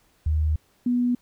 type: tone pair in turn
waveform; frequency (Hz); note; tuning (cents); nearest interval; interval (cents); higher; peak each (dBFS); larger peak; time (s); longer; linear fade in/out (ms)
sine; 77.2 / 244.6; D#2 / B3; -13 / -16; octave + minor sixth; 1997; second; -19 / -19; neither; 0.26-0.56 / 0.86-1.15; first; 5
effects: pink hiss -63 dBFS RMS until 1.21 s